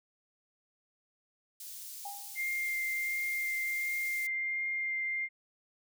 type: high-pass noise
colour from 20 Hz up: white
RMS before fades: -45 dBFS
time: 1.6-4.27 s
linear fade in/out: 5 ms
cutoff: 4800 Hz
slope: 12 dB/octave
type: tone with exponential decay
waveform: sine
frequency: 805 Hz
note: G5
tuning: 46 cents sharp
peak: -37 dBFS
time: 2.05-2.47 s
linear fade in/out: 5 ms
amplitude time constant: 90 ms
type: tone with vibrato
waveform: sine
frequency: 2106 Hz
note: C7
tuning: 11 cents sharp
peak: -31 dBFS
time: 2.35-5.29 s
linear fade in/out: 50 ms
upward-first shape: triangle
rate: 1.4 Hz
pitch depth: 10 cents each way
effects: none